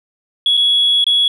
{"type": "tone with dropouts", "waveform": "sine", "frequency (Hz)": 3359, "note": "G#7", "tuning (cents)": 19, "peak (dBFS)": -9, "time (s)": [0.46, 1.28], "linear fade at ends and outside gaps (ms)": 2, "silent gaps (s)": [[0.57, 0.574], [1.042, 1.066]], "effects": ["tanh soft clip ceiling -6 dBFS"]}